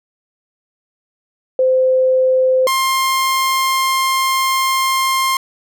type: tone pair in turn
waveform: sine / sawtooth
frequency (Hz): 517 / 1058.8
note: C5 / C6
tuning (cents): -21 / +20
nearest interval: octave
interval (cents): 1241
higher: second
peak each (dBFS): -10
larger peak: neither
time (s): 1.59-2.67 / 2.67-5.37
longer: second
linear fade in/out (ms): 2
effects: none